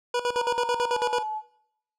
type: tone with tremolo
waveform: 25% pulse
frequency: 486.9 Hz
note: B4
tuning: 25 cents flat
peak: -19 dBFS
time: 0.14-1.23 s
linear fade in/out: 5 ms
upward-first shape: square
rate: 9.1 Hz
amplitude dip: 80%
type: tone with pitch glide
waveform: sine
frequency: 928 to 860.9 Hz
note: A#5 to A5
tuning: -8 to -38 cents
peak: -29 dBFS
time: 0.33-1.42 s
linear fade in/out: 50 ms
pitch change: -130 cents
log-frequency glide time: 0.91-0.97 s
effects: noise-tail reverb RT60 0.8 s tail -21 dB re dry + low-pass 7000 Hz 12 dB/octave